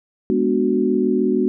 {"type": "chord", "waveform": "sine", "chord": "G# half-diminished seventh", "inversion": "none", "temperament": "equal", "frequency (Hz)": [207.7, 246.9, 293.7, 370], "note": ["G#3", "B3", "D4", "F#4"], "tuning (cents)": [0, 0, 0, 0], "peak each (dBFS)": [-22, -20, -23, -19], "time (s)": [0.3, 1.48], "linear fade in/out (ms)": 0, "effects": []}